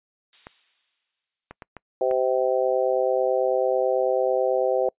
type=noise with exponential decay; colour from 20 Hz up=violet; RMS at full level=-36 dBFS; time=0.33-1.62 s; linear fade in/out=1 ms; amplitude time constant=280 ms
type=clicks; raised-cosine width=0.5 ms; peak=-23 dBFS; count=5; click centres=0.469 / 1.51 / 1.622 / 1.767 / 2.112 s
type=harmonic tone; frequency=129.1 Hz; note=C3; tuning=23 cents flat; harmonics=3 / 4 / 5 / 6; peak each=-26 / -22 / -26 / -29 dBFS; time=2.01-4.89 s; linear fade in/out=2 ms
effects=noise-tail reverb RT60 0.1 s tail -26 dB re dry + resampled to 8000 Hz